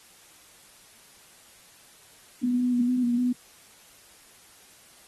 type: tone with pitch steps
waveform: sine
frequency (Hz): 246.4 / 248 / 242.9 / 251 / 240 / 247.8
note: B3 / B3 / B3 / B3 / B3 / B3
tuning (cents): -4 / +7 / -29 / +28 / -49 / +6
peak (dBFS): -21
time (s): 2.43-3.33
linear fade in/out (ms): 10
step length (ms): 150
effects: white hiss -54 dBFS RMS until 5.07 s + AAC 32 kbps

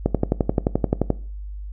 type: click train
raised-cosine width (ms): 2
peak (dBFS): -4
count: 13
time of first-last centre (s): 0.06-1.103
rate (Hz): 11.5
effects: noise-tail reverb RT60 0.4 s tail -19 dB re dry + added 50 Hz sine -30 dBFS peak until 1.72 s

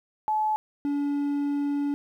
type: tone pair in turn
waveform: sine / triangle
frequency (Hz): 860 / 286.2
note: A5 / D4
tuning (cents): -40 / -45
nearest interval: octave + perfect fifth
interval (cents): 1905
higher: first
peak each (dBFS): -22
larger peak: neither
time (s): 0.28-0.56 / 0.85-1.94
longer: second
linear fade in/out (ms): 0
effects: 10-bit

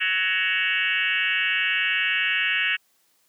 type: tone with frequency modulation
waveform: sine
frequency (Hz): 2240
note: C#7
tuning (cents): +18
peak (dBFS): -20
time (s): 0-2.77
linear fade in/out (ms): 20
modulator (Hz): 187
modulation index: 3.7
effects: white hiss -65 dBFS RMS until 3.28 s + high-pass 150 Hz 12 dB/octave

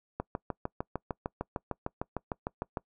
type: click train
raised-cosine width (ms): 1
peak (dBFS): -18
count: 18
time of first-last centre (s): 0.2-2.772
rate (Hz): 6.61
effects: noise-tail reverb RT60 0.1 s tail -24 dB re dry

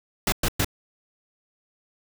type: noise bursts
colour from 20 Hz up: pink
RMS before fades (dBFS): -22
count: 3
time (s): 0.27-0.646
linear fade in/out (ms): 2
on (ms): 52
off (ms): 110
effects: none

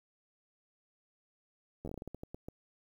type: slowing click train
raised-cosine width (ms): 2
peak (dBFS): -29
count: 13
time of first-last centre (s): 1.85-2.485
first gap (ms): 11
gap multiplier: 1.26
effects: 10-bit

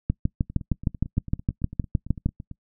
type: two click trains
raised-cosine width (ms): 5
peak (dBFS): -24 / -9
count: 19 / 15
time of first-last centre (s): 0.5-2.513 / 0.1-2.26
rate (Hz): 8.94 / 6.48
effects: noise-tail reverb RT60 0.1 s tail -24 dB re dry

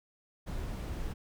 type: noise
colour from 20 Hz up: brown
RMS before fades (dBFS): -37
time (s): 0.46-1.14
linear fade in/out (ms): 20
effects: none

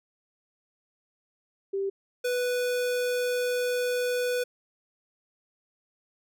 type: tone pair in turn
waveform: sine / square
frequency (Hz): 392 / 493.9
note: G4 / B4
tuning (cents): 0 / 0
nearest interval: major third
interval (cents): 400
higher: second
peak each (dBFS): -26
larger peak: neither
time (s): 1.73-1.9 / 2.24-4.44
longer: second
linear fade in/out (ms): 10
effects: none

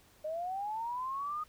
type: linear sweep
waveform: sine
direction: up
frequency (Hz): 604 to 1244.5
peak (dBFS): -34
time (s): 0.24-1.44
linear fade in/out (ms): 10
effects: pink hiss -63 dBFS RMS until 1.48 s

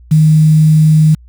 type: tone with quantisation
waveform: sine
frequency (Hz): 155.4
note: D#3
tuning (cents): -2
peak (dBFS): -4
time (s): 0.11-1.15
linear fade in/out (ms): 10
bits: 5
effects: added 60 Hz sine -36 dBFS peak until 1.28 s

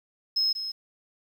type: tone with echo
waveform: sine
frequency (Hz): 5160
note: E8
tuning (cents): -38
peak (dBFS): -20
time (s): 0.36-0.53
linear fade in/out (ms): 10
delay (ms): 190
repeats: 1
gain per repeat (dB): -10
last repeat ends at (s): 0.72
effects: tanh soft clip ceiling -19 dBFS + 9-bit

